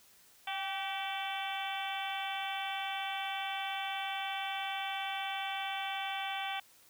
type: harmonic tone with a mistuned harmonic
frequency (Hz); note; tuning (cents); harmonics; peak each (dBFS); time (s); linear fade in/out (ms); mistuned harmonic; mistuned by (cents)
384.5; G4; -33; 2 / 3 / 4 / 5 / 6 / 7 / 8 / 9; -38 / -46 / -44 / -47 / -43 / -45 / -44 / -45; 0.47-6.6; 5; 2; +34
effects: white hiss -62 dBFS RMS until 6.89 s